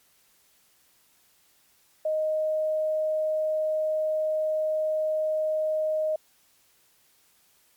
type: tone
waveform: sine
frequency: 622.3 Hz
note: D#5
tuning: in tune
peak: -23 dBFS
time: 2.05-6.16 s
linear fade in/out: 5 ms
effects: white hiss -63 dBFS RMS until 7.76 s + MP3 96 kbps